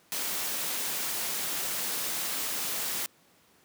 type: noise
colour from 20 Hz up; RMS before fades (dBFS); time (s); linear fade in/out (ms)
white; -32; 0.12-3.06; 0
effects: pink hiss -62 dBFS RMS until 3.64 s + high-pass 150 Hz 12 dB/octave